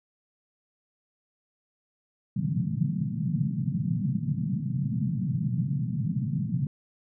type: band-pass noise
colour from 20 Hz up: pink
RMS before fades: -28 dBFS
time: 2.36-6.67 s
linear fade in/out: 2 ms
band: 120 to 210 Hz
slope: 48 dB/octave
effects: none